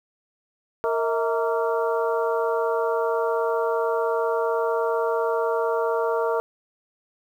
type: harmonic tone with a mistuned harmonic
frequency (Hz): 230.7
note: A#3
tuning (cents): -18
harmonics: 2 / 3 / 4 / 5 / 6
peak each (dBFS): -23 / -27 / -29 / -31 / -33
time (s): 0.84-6.4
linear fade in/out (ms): 0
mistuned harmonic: 3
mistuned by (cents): -120
effects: 9-bit